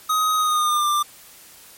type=tone with pitch glide; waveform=square; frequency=1257 to 1187.1 Hz; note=D#6 to D6; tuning=+17 to +18 cents; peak=-18 dBFS; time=0.09-1.03 s; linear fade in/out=10 ms; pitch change=-99 cents; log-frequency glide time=0.37-0.88 s; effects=white hiss -46 dBFS RMS until 1.77 s + MP3 64 kbps